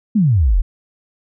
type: exponential sweep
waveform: sine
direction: down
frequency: 232.2 to 35.61 Hz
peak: -10 dBFS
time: 0.15-0.62 s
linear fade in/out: 10 ms
effects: none